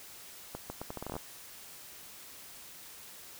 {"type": "accelerating click train", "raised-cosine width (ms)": 1, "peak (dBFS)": -24, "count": 12, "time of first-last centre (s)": [0.55, 1.165], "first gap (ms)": 150, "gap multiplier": 0.77, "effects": ["white hiss -50 dBFS RMS until 3.39 s"]}